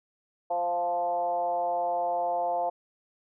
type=tone with frequency modulation; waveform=sine; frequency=698.5 Hz; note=F5; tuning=in tune; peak=-25 dBFS; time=0.5-2.7 s; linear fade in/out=10 ms; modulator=176 Hz; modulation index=0.93; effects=none